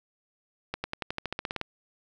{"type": "accelerating click train", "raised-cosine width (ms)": 0.3, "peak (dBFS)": -15, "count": 13, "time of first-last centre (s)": [0.74, 1.613], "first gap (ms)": 100, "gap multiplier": 0.94, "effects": []}